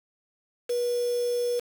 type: tone with quantisation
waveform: sine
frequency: 484 Hz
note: B4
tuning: 35 cents flat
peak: -24 dBFS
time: 0.69-1.6 s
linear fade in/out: 10 ms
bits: 6
effects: none